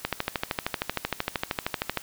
click train, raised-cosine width 0.3 ms, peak -9 dBFS, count 26, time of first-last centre 0.05-1.973 s, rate 13 Hz, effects white hiss -46 dBFS RMS until 2.02 s

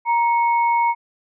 sine tone pair together, 938 / 2202 Hz, A#5 / C#7, +11 / -12 cents, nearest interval octave + minor third, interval 1477 cents, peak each -15 / -26 dBFS, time 0.05-0.95 s, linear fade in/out 50 ms, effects none

